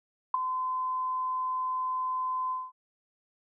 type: tone with ADSR envelope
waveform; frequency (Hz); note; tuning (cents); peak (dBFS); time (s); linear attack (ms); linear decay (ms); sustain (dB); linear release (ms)
sine; 1025; C6; -36; -18; 0.34-2.72; 4; 9; -10; 210
effects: none